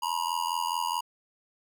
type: tone with amplitude modulation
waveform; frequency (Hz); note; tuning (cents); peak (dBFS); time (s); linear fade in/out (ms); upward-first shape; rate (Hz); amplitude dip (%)
square; 960; B5; -49; -24; 0.02-1.01; 10; sine; 84.7; 100
effects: none